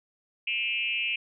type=tone with frequency modulation; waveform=sine; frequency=2613 Hz; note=E7; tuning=16 cents flat; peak=-26 dBFS; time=0.47-1.16 s; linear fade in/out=5 ms; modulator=226 Hz; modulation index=1.2; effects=none